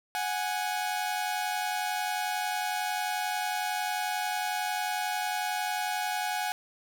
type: tone pair together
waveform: sawtooth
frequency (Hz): 738.9 / 830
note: F#5 / G#5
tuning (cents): -3 / -1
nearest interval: major second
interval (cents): 202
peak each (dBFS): -28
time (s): 0.15-6.52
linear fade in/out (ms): 0
effects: none